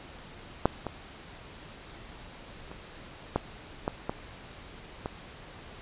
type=clicks; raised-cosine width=1 ms; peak=-6 / -18 / -29 / -11 / -13 / -15 / -18 dBFS; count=7; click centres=0.656 / 0.867 / 2.715 / 3.36 / 3.879 / 4.095 / 5.059 s; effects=pink hiss -47 dBFS RMS until 5.81 s + resampled to 8000 Hz